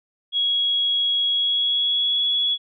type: tone with pitch glide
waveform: sine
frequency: 3322 to 3372 Hz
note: G#7 to G#7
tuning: 0 to +26 cents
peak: -18 dBFS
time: 0.32-2.58 s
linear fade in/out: 50 ms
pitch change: +26 cents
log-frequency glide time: 1.28-2.25 s
effects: none